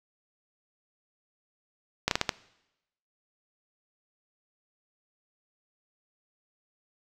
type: slowing click train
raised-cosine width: 0.2 ms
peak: -6 dBFS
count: 5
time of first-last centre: 2.08-2.292 s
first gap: 32 ms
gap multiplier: 1.35
effects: noise-tail reverb RT60 0.9 s tail -20 dB re dry